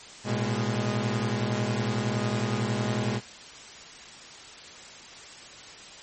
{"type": "tone cluster", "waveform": "sawtooth", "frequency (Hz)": [112.7, 123.6, 206.5], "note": ["A2", "B2", "G#3"], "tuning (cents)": [42, 2, -10], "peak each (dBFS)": -26, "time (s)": [0.24, 3.21], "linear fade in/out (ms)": 50, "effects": ["white hiss -45 dBFS RMS until 6.02 s", "MP3 32 kbps"]}